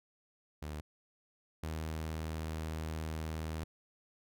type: tone pair in turn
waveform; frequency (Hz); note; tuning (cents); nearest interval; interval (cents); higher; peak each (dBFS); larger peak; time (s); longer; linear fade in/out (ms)
sawtooth; 75.6 / 79.18; D#2 / D#2; -49 / +31; minor second; 80; second; -36 / -33; second; 0.62-0.81 / 1.63-3.64; second; 5
effects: none